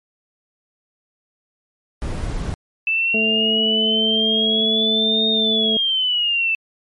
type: noise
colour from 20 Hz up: brown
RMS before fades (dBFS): -24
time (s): 2.02-2.54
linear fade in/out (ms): 0
type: exponential two-way sweep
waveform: sine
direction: up then down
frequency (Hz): 2637 to 3697 to 2637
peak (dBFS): -16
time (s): 2.87-6.55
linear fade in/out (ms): 2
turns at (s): 5.29
type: harmonic tone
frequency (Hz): 220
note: A3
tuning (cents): 0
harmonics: 1 / 2 / 3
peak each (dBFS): -22 / -24 / -29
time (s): 3.14-5.77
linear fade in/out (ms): 2
effects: MP3 48 kbps